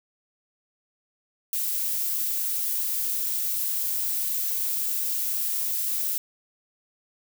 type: noise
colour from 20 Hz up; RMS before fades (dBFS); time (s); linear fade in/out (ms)
violet; -27; 1.53-6.18; 0
effects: none